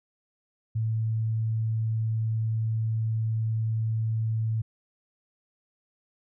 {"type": "tone", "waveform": "sine", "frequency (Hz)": 111.3, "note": "A2", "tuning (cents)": 20, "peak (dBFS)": -24, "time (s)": [0.75, 4.62], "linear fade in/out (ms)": 10, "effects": []}